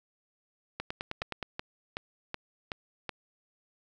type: two click trains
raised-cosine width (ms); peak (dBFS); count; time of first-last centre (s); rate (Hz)
0.3; -18 / -18; 7 / 6; 0.8-1.428 / 1.22-3.093; 9.56 / 2.67
effects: none